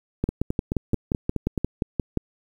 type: two click trains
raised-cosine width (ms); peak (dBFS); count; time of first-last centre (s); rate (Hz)
3; -9 / -11; 12 / 7; 0.24-2.173 / 0.29-1.578; 5.69 / 4.66
effects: 8-bit